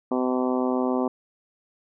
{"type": "harmonic tone", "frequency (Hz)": 127.3, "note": "C3", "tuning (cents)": -47, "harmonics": [2, 3, 4, 5, 6, 7, 8, 9], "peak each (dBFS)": [-24, -28, -30, -32, -34, -35, -36, -37], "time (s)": [0.11, 1.08], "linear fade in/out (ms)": 5, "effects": []}